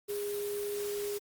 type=tone in noise; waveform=sine; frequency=410.3 Hz; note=G#4; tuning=21 cents flat; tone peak=-33 dBFS; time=0.08-1.19 s; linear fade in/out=20 ms; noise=white; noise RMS=-43 dBFS; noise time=0.08-1.19 s; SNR=+7 dB; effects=Opus 32 kbps